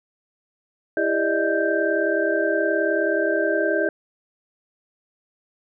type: tone cluster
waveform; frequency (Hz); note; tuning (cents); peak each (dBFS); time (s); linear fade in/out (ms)
sine; 330.7 / 401.6 / 592 / 631 / 1568; E4 / G4 / D5 / D#5 / G6; +6 / +42 / +14 / +24 / 0; -25; 0.97-3.89; 2
effects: none